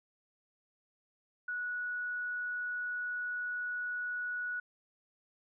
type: tone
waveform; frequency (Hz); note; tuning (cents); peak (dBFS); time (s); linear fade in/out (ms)
sine; 1467; F#6; -15; -34; 1.48-4.6; 5
effects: none